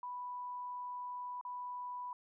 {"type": "tone with dropouts", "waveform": "sine", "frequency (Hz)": 987.8, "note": "B5", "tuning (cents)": 0, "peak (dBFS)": -40, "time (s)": [0.03, 2.13], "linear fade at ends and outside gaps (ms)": 2, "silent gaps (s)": [1.412, 1.45], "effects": []}